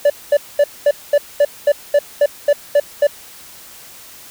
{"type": "tone bursts", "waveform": "triangle", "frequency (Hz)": 579, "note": "D5", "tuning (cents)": -25, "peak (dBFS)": -6, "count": 12, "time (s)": [0.05, 3.07], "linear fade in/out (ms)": 5, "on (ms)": 50, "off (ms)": 220, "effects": ["white hiss -39 dBFS RMS until 4.3 s"]}